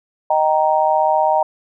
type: chord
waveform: sine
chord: Eb major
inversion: none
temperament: just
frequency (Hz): 622.3 / 777.8 / 933.4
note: Eb5 / G5 / Bb5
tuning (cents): 0 / -14 / +2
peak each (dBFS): -17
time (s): 0.3-1.43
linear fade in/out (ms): 5
effects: none